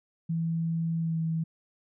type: tone with pitch glide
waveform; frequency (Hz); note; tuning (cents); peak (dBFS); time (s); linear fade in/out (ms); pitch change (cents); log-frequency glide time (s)
sine; 164.81 to 162.26; E3 to E3; 0 to -27; -26; 0.29-1.44; 10; -27; 0.99-1.19
effects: none